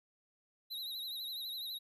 square tone with vibrato, 3904 Hz, B7, 21 cents flat, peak -40 dBFS, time 0.7-1.79 s, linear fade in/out 20 ms, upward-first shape triangle, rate 12 Hz, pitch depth 98 cents each way, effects none

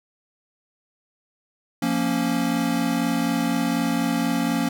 square chord, Bb minor, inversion second, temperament equal, 174.61 / 233.1 / 277.2 Hz, F3 / Bb3 / Db4, 0 / 0 / 0 cents, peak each -28 / -25 / -25 dBFS, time 1.82-4.69 s, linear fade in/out 5 ms, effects none

